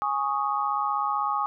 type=chord; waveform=sine; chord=Ab suspended fourth; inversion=none; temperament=equal; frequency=830.6 / 1108.7 / 1244.5 Hz; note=Ab5 / Db6 / Eb6; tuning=0 / 0 / 0 cents; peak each=-28 dBFS; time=0.02-1.46 s; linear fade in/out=0 ms; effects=none